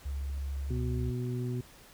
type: tone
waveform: sine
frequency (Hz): 69.3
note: C#2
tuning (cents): 0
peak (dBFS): -32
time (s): 0.05-1.11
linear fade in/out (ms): 10
type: harmonic tone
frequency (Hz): 123.47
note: B2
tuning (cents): 0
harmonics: 1 / 2 / 3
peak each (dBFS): -32 / -38 / -40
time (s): 0.7-1.61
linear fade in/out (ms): 5
effects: pink hiss -55 dBFS RMS until 1.93 s